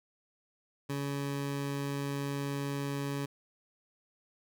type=tone; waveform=20% pulse; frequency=140.7 Hz; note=C#3; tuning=26 cents sharp; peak=-28 dBFS; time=0.89-3.26 s; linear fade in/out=10 ms; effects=none